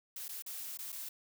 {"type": "noise with dropouts", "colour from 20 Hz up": "blue", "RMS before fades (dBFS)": -43, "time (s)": [0.16, 1.09], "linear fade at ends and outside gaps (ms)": 5, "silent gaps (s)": [[0.282, 0.29], [0.423, 0.462], [0.774, 0.788], [0.921, 0.925]], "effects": []}